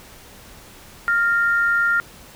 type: tone pair together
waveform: sine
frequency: 1401.1 / 1837 Hz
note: F6 / A#6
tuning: +5 / -26 cents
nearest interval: perfect fourth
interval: 469 cents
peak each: -16 / -24 dBFS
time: 1.08-2 s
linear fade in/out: 0 ms
effects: pink hiss -44 dBFS RMS until 2.35 s